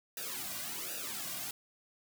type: noise with flanger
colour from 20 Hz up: white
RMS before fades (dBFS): -40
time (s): 0.17-1.51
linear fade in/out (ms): 2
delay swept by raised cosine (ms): 0.92 to 2.32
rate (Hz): 1.3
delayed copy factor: -0.95
effects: none